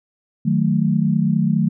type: chord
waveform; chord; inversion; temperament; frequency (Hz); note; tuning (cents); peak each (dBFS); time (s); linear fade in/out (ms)
sine; D# diminished; none; equal; 155.56 / 185 / 220; D#3 / F#3 / A3; 0 / 0 / 0; -19; 0.45-1.69; 10
effects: none